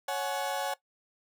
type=chord; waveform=35% pulse; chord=C# suspended fourth; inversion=none; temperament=equal with one note detuned; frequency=554.4 / 740 / 847.1 Hz; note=C#5 / F#5 / G#5; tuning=0 / 0 / +34 cents; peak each=-33 dBFS; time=0.08-0.74 s; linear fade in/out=5 ms; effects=noise-tail reverb RT60 0.1 s tail -18 dB re dry